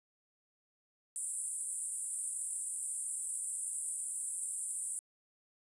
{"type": "band-pass noise", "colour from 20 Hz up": "white", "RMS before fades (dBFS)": -39, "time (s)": [1.16, 4.99], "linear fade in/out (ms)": 0, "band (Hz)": [8000, 10000], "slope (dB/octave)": 96, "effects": ["resampled to 24000 Hz"]}